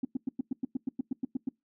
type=tone bursts; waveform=sine; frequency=260.4 Hz; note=C4; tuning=8 cents flat; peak=-26 dBFS; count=13; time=0.03-1.49 s; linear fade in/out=5 ms; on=20 ms; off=100 ms; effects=noise-tail reverb RT60 0.2 s tail -25 dB re dry + tanh soft clip ceiling -22 dBFS